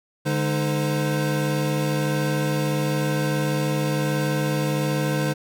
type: tone cluster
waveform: square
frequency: 147.1 / 208.6 / 308.8 / 515 Hz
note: D3 / G#3 / D#4 / C5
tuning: +3 / +8 / -13 / -28 cents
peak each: -24 / -32 / -29 / -29 dBFS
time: 0.25-5.34 s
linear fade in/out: 20 ms
effects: none